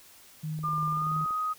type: tone with tremolo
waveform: sine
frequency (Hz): 155.56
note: D#3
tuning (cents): 0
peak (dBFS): -30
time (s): 0.43-1.25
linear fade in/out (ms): 10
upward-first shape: triangle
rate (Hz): 3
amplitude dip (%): 35
type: click train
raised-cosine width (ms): 2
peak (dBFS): -36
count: 16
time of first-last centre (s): 0.59-1.308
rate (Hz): 20.9
type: tone with pitch glide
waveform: sine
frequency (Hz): 1200 to 1252.4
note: D6 to D#6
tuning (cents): +37 to +11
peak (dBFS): -27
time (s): 0.63-1.54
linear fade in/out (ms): 20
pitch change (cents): +74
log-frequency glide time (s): 0.92-1.16
effects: white hiss -54 dBFS RMS until 1.58 s